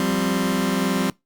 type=chord; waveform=sawtooth; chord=F suspended second; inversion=none; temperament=just; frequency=174.61 / 196.44 / 261.9 Hz; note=F3 / G3 / C4; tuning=0 / +4 / +2 cents; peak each=-22 / -19 / -19 dBFS; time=0-1.1 s; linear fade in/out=2 ms; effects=noise-tail reverb RT60 0.2 s tail -24 dB re dry + Opus 48 kbps